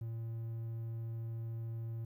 triangle tone, 114.2 Hz, A#2, 35 cents flat, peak -36 dBFS, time 0.01-2.05 s, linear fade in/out 5 ms, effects 12-bit

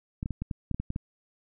clicks, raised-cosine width 5 ms, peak -19 dBFS, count 10, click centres 0.229 / 0.259 / 0.307 / 0.42 / 0.512 / 0.713 / 0.745 / 0.8 / 0.904 / 0.961 s, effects none

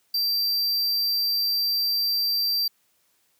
square tone, 4699 Hz, D8, in tune, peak -22 dBFS, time 0.14-2.68 s, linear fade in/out 5 ms, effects white hiss -67 dBFS RMS until 3.39 s + high-pass 60 Hz 12 dB/octave

